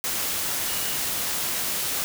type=tone in noise; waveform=sine; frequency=2900 Hz; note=F#7; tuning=35 cents flat; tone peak=-38 dBFS; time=0.68-0.96 s; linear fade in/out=0 ms; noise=white; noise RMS=-27 dBFS; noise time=0.04-2.04 s; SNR=-14 dB; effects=none